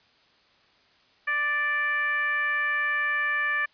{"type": "tone with frequency modulation", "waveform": "sine", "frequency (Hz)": 1760, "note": "A6", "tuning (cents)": 0, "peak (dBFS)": -23, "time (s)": [1.27, 3.66], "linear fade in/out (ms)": 10, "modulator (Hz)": 583, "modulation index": 0.78, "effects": ["white hiss -61 dBFS RMS until 3.73 s", "resampled to 11025 Hz"]}